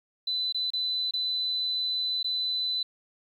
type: tone with dropouts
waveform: sine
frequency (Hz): 4007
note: B7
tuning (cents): +24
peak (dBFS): -26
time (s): 0.27-2.83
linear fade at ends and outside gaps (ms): 5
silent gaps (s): 0.525-0.545 / 0.704-0.734 / 1.11-1.136 / 2.23-2.243
effects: 10-bit